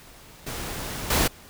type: noise with level steps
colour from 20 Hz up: pink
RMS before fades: -33 / -21 dBFS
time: 0.46-1.28 s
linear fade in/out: 10 ms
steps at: 1.1 s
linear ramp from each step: 5 ms
effects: pink hiss -48 dBFS RMS until 1.49 s